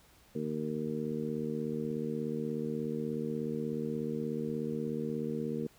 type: harmonic tone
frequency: 76.6 Hz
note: D#2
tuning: 27 cents flat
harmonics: 2 / 3 / 4 / 5 / 6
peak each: -40 / -36 / -42 / -41 / -38 dBFS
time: 0.35-5.67 s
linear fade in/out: 5 ms
effects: pink hiss -62 dBFS RMS until 5.78 s